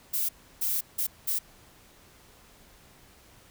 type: noise bursts at uneven times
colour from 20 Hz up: violet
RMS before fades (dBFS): -28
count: 4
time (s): 0.13-0.29 / 0.61-0.81 / 0.98-1.07 / 1.27-1.39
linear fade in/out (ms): 10
effects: pink hiss -56 dBFS RMS until 3.5 s